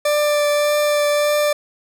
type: tone with vibrato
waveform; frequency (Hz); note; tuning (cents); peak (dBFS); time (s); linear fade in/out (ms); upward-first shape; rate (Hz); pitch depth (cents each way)
40% pulse; 590; D5; +8; -14; 0.05-1.53; 5; triangle; 1.7; 12
effects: none